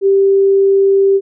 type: tone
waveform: sine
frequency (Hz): 392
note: G4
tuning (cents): 0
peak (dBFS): -7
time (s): 0.01-1.21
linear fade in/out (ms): 50
effects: none